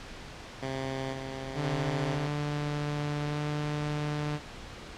10% pulse tone with tremolo, 133.2 Hz, C3, 31 cents sharp, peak -24 dBFS, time 0.62-2.28 s, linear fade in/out 10 ms, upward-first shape square, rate 0.98 Hz, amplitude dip 40%
sawtooth tone with pitch glide, 147.1 to 148.72 Hz, D3 to D3, +3 to +22 cents, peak -26 dBFS, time 1.54-4.4 s, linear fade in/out 50 ms, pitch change +19 cents, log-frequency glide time 3.24-3.41 s
effects pink hiss -44 dBFS RMS until 4.97 s + low-pass 5000 Hz 12 dB/octave

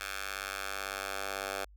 10% pulse tone with high-pass filter sweep, 98 Hz, G2, in tune, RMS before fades -38 dBFS, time 0-1.65 s, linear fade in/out 10 ms, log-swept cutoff 1500 to 740 Hz, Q 1.2, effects added 50 Hz sine -53 dBFS peak until 1.76 s

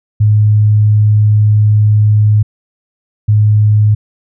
sine tone pair in turn, 105.9 / 105.9 Hz, G#2 / G#2, +34 / +34 cents, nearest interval unison, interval 0 cents, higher neither, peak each -5 dBFS, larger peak neither, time 0.2-2.43 / 3.28-3.95 s, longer first, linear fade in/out 10 ms, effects none

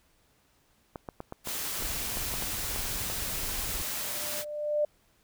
clicks, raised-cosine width 1 ms, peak -23 dBFS, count 11, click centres 0.958 / 1.088 / 1.204 / 1.324 / 1.473 / 1.824 / 2.172 / 2.339 / 2.424 / 2.761 / 3.1 s
white noise, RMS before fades -34 dBFS, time 1.44-4.45 s, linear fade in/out 50 ms
brown noise with tremolo, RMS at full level -38 dBFS, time 1.79-3.82 s, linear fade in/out 5 ms, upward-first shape sine, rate 19 Hz, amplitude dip 50%
sine tone with exponential growth, 596 Hz, D5, 25 cents sharp, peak -22 dBFS, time 3.74-4.85 s, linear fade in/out 5 ms, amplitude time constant 240 ms
effects pink hiss -67 dBFS RMS until 5.23 s

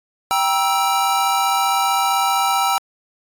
square chord, E diminished, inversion first, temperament equal with one note detuned, 784 / 951.4 / 1318.5 Hz, G5 / Bb5 / E6, 0 / +35 / 0 cents, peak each -20 / -22 / -21 dBFS, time 0.31-2.78 s, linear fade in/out 0 ms, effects AAC 64 kbps

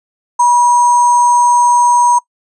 sine tone with sample-and-hold, 968 Hz, B5, 35 cents flat, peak -6 dBFS, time 0.39-2.19 s, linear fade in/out 10 ms, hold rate 7350 Hz, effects noise-tail reverb RT60 0.1 s tail -23 dB re dry + resampled to 24000 Hz

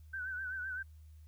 sine tone with vibrato, 1520 Hz, F#6, 46 cents sharp, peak -37 dBFS, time 0.13-0.83 s, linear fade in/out 10 ms, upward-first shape triangle, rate 7.8 Hz, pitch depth 79 cents each way, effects added 77 Hz sine -52 dBFS peak until 1.27 s + white hiss -75 dBFS RMS until 1.27 s

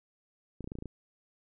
clicks, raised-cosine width 3 ms, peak -27 dBFS, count 8, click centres 0.607 / 0.643 / 0.675 / 0.719 / 0.754 / 0.787 / 0.824 / 0.857 s, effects none

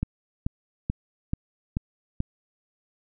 click train, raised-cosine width 5 ms, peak -13 dBFS, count 6, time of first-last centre 0.03-2.204 s, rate 2.3 Hz, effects none

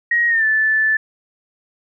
sine tone with pitch glide, 1888 to 1751.4 Hz, A#6 to A6, +22 to -8 cents, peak -13 dBFS, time 0.11-0.97 s, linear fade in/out 5 ms, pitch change -130 cents, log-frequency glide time 0.28-0.45 s, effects none

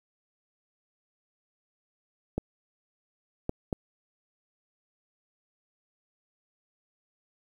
clicks, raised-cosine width 2 ms, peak -15 dBFS, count 3, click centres 2.38 / 3.494 / 3.728 s, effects 9-bit

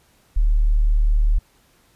sine tone, 37.51 Hz, D1, 37 cents sharp, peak -13 dBFS, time 0.36-1.39 s, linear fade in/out 10 ms, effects pink hiss -58 dBFS RMS until 1.95 s + resampled to 32000 Hz

